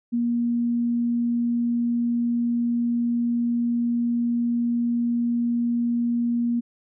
sine tone, 237.2 Hz, A#3, 30 cents sharp, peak -20 dBFS, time 0.12-6.61 s, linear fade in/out 20 ms, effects none

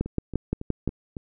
two click trains, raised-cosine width 3 ms, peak -21 / -11 dBFS, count 5 / 6, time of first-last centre 0.06-1.168 / 0.01-0.877 s, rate 3.61 / 5.77 Hz, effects none

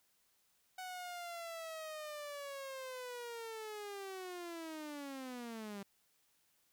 sawtooth linear sweep, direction down, 746 to 195.4 Hz, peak -40 dBFS, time 0.78-5.83 s, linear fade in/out 5 ms, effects white hiss -75 dBFS RMS until 6.72 s

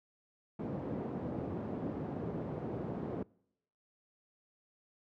pink band-pass noise, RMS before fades -39 dBFS, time 0.59-3.23 s, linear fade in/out 5 ms, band 140 to 490 Hz, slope 12 dB/octave, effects noise-tail reverb RT60 0.8 s tail -26 dB re dry + high-pass 60 Hz 12 dB/octave

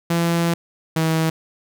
sawtooth tone pair in turn, 169.1 / 160.93 Hz, E3 / E3, +44 / -41 cents, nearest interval minor second, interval 85 cents, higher first, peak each -13 dBFS, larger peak neither, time 0.1-0.54 / 0.96-1.3 s, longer first, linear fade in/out 5 ms, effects none

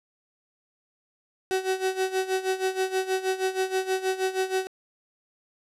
35% pulse tone with tremolo, 377.4 Hz, F#4, 34 cents sharp, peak -20 dBFS, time 1.51-4.67 s, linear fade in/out 0 ms, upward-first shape sine, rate 6.3 Hz, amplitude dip 80%, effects low-pass 11000 Hz 12 dB/octave

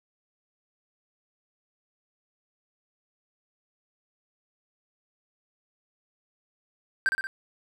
triangle tone with echo, 1568 Hz, G6, in tune, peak -18 dBFS, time 7.06-7.09 s, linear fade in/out 0 ms, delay 60 ms, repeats 3, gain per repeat -4 dB, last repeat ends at 7.27 s, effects none

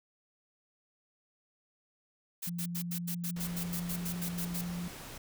blue noise bursts, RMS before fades -38 dBFS, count 14, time 2.42-4.616 s, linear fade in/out 10 ms, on 77 ms, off 86 ms
sine tone with pitch glide, 172.8 to 174.91 Hz, F3 to F3, -18 to +3 cents, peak -35 dBFS, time 2.47-4.88 s, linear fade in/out 5 ms, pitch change +21 cents, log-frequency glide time 2.74-4.7 s
pink noise, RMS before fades -46 dBFS, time 3.36-5.18 s, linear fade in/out 5 ms
effects none

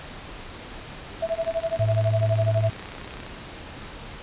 sine tone with tremolo, 659.3 Hz, E5, in tune, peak -20 dBFS, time 1.22-2.71 s, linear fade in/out 5 ms, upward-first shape sine, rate 12 Hz, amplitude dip 100%
click train, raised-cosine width 0.3 ms, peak -23 dBFS, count 64, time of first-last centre 1.29-3.265 s, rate 31.9 Hz
sine tone, 108.4 Hz, A2, 25 cents flat, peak -20 dBFS, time 1.79-2.7 s, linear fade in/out 5 ms
effects pink hiss -39 dBFS RMS until 4.22 s + resampled to 8000 Hz

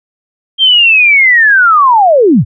sine linear sweep, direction down, 3200 to 80.8 Hz, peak -3 dBFS, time 0.58-2.45 s, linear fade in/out 50 ms, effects none

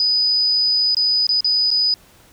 sine tone with dropouts, 4978 Hz, D#8, in tune, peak -14 dBFS, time 0-1.94 s, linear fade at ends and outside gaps 1 ms, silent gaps 0.947-0.968 / 1.268-1.291 / 1.406-1.445 / 1.705-1.713 s, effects pink hiss -50 dBFS RMS until 2.32 s

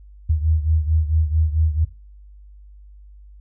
sine beating tone pair, 77.78 / 82.28 Hz, D#2 / E2, 0 / -3 cents, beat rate 4.5 Hz, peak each -17 / -22 dBFS, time 0.29-1.85 s, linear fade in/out 10 ms, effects noise-tail reverb RT60 0.3 s tail -17 dB re dry + added 50 Hz sine -41 dBFS peak until 3.4 s

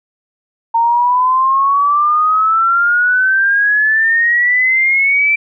sine exponential sweep, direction up, 914 to 2344 Hz, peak -9 dBFS, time 0.74-5.36 s, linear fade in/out 10 ms, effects none

